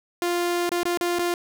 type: tone with dropouts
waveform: sawtooth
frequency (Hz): 349.2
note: F4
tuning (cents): 0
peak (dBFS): -18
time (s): 0.22-1.34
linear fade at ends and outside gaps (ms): 1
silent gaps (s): 0.692-0.717 / 0.832-0.854 / 0.974-1.01 / 1.187-1.192
effects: none